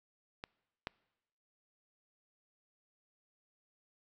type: clicks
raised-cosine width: 0.3 ms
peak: -25 / -21 dBFS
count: 2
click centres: 0.439 / 0.871 s
effects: noise-tail reverb RT60 1.0 s tail -25 dB re dry